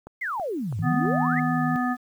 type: click train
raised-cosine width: 1 ms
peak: -26 dBFS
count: 4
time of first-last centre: 0.07-1.054 s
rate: 3.05 Hz
type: exponential two-way sweep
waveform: sine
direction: down then up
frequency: 2201 to 92.5 to 2201 Hz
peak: -26 dBFS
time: 0.21-1.4 s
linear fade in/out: 10 ms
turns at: 0.79 s
type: tone with vibrato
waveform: sine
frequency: 160 Hz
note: D#3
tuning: 49 cents sharp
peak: -26 dBFS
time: 0.79-1.76 s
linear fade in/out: 0 ms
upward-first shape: sine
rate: 4.4 Hz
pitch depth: 29 cents each way
type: harmonic tone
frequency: 248.3 Hz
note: B3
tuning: 9 cents sharp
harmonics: 1 / 3 / 5 / 7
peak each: -24 / -29 / -30 / -32 dBFS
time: 0.82-1.97 s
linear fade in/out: 50 ms
effects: 9-bit